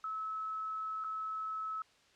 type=tone with dropouts; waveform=sine; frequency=1297 Hz; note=E6; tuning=28 cents flat; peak=-36 dBFS; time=0.04-1.82 s; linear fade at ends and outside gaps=2 ms; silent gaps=1.04-1.044 s; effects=white hiss -66 dBFS RMS until 2.15 s + low-pass 5000 Hz 12 dB/octave